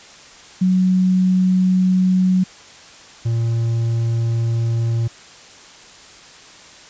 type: tone pair in turn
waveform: sine / triangle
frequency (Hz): 185 / 115.57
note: F#3 / A#2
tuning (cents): 0 / -14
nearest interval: minor sixth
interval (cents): 814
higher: first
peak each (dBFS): -12 / -14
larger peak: first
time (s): 0.61-2.44 / 3.25-5.08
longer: neither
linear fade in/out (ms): 10
effects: white hiss -42 dBFS RMS until 6.89 s + resampled to 16000 Hz